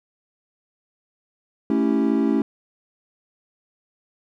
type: chord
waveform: triangle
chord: A dominant seventh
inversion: none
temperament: equal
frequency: 220 / 277.2 / 329.6 / 392 Hz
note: A3 / C#4 / E4 / G4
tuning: 0 / 0 / 0 / 0 cents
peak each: -20 / -19 / -22 / -25 dBFS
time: 1.7-2.42 s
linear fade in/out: 2 ms
effects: none